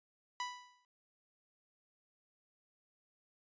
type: tone with exponential decay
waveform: sawtooth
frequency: 988 Hz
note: B5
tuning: in tune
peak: -31 dBFS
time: 0.4-0.85 s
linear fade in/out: 1 ms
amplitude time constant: 96 ms
effects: resampled to 16000 Hz